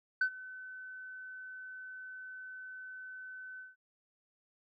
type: tone with ADSR envelope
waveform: sine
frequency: 1516 Hz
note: F#6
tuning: 42 cents sharp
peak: -23 dBFS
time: 0.21-3.76 s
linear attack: 5 ms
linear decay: 78 ms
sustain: -21 dB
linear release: 170 ms
effects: noise-tail reverb RT60 0.2 s tail -26 dB re dry + tanh soft clip ceiling -24 dBFS